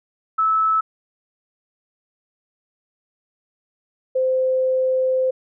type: tone pair in turn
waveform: sine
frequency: 1305 / 517.9 Hz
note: E6 / C5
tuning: -18 / -18 cents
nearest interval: octave + major third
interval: 1600 cents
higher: first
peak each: -15 / -16 dBFS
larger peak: first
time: 0.38-0.81 / 4.15-5.31 s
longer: second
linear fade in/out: 10 ms
effects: none